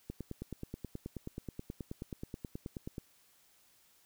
click train, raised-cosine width 3 ms, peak -27 dBFS, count 28, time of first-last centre 0.1-2.982 s, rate 9.37 Hz, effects white hiss -67 dBFS RMS until 4.05 s

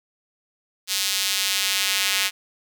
square tone with high-pass filter sweep, 98 Hz, G2, in tune, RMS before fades -23 dBFS, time 0.87-2.31 s, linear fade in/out 50 ms, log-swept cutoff 3900 to 2500 Hz, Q 1.2, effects none

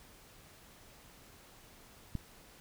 click, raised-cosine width 5 ms, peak -23 dBFS, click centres 2.153 s, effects pink hiss -58 dBFS RMS until 2.6 s

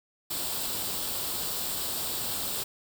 white noise with comb filter, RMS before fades -32 dBFS, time 0.3-2.64 s, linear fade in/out 10 ms, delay 0.24 ms, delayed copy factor +0.55, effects none

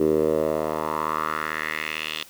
10% pulse tone with band-pass filter sweep, 77.78 Hz, D#2, in tune, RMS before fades -25 dBFS, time 0-2.23 s, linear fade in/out 5 ms, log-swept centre 370 to 3300 Hz, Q 3.3, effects white hiss -49 dBFS RMS until 2.29 s

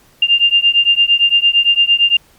sine beating tone pair, 2794 / 2802.8 Hz, F7 / F7, 0 / +6 cents, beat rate 8.8 Hz, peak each -12 dBFS, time 0.22-2.17 s, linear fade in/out 5 ms, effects pink hiss -50 dBFS RMS until 2.38 s + Opus 48 kbps

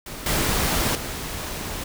pink noise with level steps, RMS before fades -35 / -22 / -31 dBFS, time 0.06-1.84 s, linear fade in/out 5 ms, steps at 0.26 / 0.95 s, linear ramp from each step 2 ms, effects none

